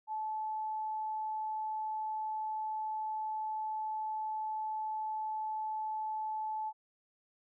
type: tone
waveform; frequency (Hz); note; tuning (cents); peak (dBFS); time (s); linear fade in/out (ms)
sine; 867; A5; -26; -34; 0.07-6.73; 50
effects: none